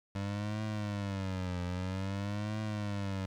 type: tone with vibrato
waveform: 25% pulse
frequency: 98 Hz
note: G2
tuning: in tune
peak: -30 dBFS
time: 0.15-3.26 s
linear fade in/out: 5 ms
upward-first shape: triangle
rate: 0.51 Hz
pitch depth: 180 cents each way
effects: low-pass 6000 Hz 12 dB/octave + 10-bit